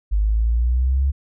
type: exponential sweep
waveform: sine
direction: up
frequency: 50.1 to 69.8 Hz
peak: -15 dBFS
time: 0.11-1.12 s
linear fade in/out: 20 ms
effects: none